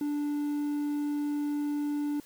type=tone; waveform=triangle; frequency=292.8 Hz; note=D4; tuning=5 cents flat; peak=-26 dBFS; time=0.01-2.2 s; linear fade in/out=2 ms; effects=white hiss -56 dBFS RMS until 2.25 s